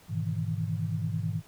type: chord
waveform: sine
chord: E major seventh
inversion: first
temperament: equal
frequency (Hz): 103.83 / 123.47 / 155.56 / 164.81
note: G#2 / B2 / D#3 / E3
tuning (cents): 0 / 0 / 0 / 0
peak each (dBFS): -32 / -36 / -34 / -33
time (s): 0.08-1.42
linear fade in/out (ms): 50
effects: pink hiss -57 dBFS RMS until 1.47 s